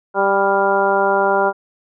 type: harmonic tone with a mistuned harmonic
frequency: 196.8 Hz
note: G3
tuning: 7 cents sharp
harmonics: 1 / 2 / 3 / 4 / 5 / 6 / 7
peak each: -29 / -19 / -19 / -19 / -20 / -29 / -21 dBFS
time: 0.14-1.53 s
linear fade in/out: 50 ms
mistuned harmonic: 7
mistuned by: +26 cents
effects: none